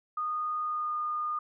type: tone with pitch glide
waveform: sine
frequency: 1231 to 1220.4 Hz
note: D#6 to D#6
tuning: -19 to -34 cents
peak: -29 dBFS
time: 0.17-1.39 s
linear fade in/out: 5 ms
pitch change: -15 cents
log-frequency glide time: 0.62-0.95 s
effects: none